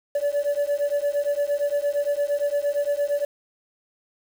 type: beating tone pair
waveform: sine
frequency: 572 / 580.7 Hz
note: D5 / D5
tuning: -46 / -20 cents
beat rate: 8.7 Hz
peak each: -22 dBFS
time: 0.15-3.25 s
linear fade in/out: 5 ms
effects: tanh soft clip ceiling -18 dBFS + 7-bit